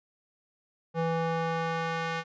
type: tone with band-pass filter sweep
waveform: square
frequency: 164.81 Hz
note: E3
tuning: in tune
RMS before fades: -30 dBFS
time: 0.94-2.24 s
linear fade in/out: 50 ms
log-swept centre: 590 to 1700 Hz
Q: 0.85
effects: resampled to 16000 Hz